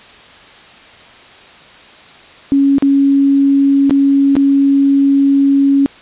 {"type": "tone with dropouts", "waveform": "sine", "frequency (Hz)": 277.2, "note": "C#4", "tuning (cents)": 0, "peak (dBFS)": -7, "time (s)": [2.52, 5.86], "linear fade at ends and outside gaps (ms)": 0, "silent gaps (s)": [[2.783, 2.824], [3.896, 3.908], [4.354, 4.366]], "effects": ["white hiss -39 dBFS RMS until 6.01 s", "resampled to 8000 Hz"]}